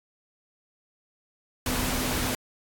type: tone in noise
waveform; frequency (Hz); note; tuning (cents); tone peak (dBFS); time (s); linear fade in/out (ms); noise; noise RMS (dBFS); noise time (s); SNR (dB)
sine; 252.3; B3; +37; -33; 1.66-2.35; 2; pink; -28; 1.66-2.35; -8
effects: AAC 64 kbps